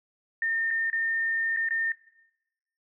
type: tone with dropouts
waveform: sine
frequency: 1817 Hz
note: A#6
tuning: 45 cents flat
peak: -24 dBFS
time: 0.42-1.92 s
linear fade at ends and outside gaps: 2 ms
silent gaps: 0.706-0.709 / 0.901-0.929 / 1.564-1.57 / 1.688-1.707 s
effects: noise-tail reverb RT60 1.0 s tail -20 dB re dry